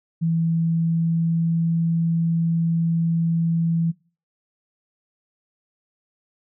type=tone with pitch glide; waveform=sine; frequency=164.81 to 166.05 Hz; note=E3 to E3; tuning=0 to +13 cents; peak=-18 dBFS; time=0.21-3.92 s; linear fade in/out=20 ms; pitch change=+13 cents; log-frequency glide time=0.37-1.77 s; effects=noise-tail reverb RT60 0.4 s tail -23 dB re dry